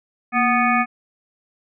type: harmonic tone with a mistuned harmonic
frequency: 246.9 Hz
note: B3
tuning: in tune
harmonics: 1 / 3 / 5 / 7 / 9 / 10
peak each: -21 / -21 / -20 / -25 / -23 / -26 dBFS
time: 0.32-0.86 s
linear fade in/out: 50 ms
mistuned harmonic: 1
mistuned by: -86 cents
effects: none